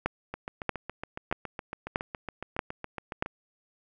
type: two click trains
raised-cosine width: 0.5 ms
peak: -20 / -11 dBFS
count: 22 / 6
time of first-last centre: 0.34-3.261 / 0.06-3.225 s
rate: 7.19 / 1.58 Hz
effects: none